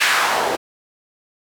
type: noise with band-pass filter sweep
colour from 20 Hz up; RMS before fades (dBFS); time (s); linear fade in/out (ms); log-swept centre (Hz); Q
white; -18; 0-0.57; 20; 2100 to 490; 1.6
effects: none